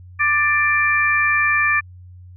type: harmonic tone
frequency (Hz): 590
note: D5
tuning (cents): +8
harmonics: 2 / 3 / 4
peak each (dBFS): -21 / -17 / -19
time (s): 0.19-1.81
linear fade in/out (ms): 20
effects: added 90 Hz sine -38 dBFS peak until 2.36 s